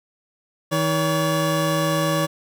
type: tone pair together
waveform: 25% pulse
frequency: 159.11 / 567 Hz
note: D#3 / C#5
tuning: +39 / +39 cents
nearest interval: octave + minor seventh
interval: 2200 cents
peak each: -18 dBFS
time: 0.71-2.27 s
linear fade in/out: 20 ms
effects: none